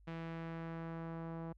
sawtooth tone with low-pass filter sweep, 164.81 Hz, E3, in tune, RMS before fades -44 dBFS, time 0.07-1.53 s, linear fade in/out 10 ms, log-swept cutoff 2600 to 1000 Hz, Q 1.1, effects added 50 Hz sine -60 dBFS peak until 1.57 s

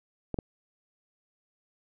clicks, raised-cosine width 2 ms, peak -18 / -17 dBFS, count 2, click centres 0.343 / 0.388 s, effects none

